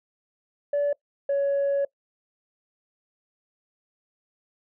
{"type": "tone pair in turn", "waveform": "sine", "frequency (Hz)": [576, 559.9], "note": ["D5", "C#5"], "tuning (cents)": [-34, 17], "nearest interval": "unison", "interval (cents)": 49, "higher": "first", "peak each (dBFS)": -19, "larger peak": "neither", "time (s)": [[0.73, 0.93], [1.29, 1.85]], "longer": "second", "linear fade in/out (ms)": 5, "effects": ["noise-tail reverb RT60 0.1 s tail -22 dB re dry", "tanh soft clip ceiling -19 dBFS"]}